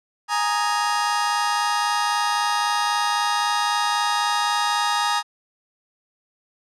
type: chord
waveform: sawtooth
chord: Ab suspended second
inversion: none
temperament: just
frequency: 830.6 / 934.4 / 1245.9 Hz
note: Ab5 / Bb5 / Eb6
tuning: 0 / +4 / +2 cents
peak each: -20 dBFS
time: 0.28-5.23 s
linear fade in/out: 50 ms
effects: low-pass 8000 Hz 12 dB/octave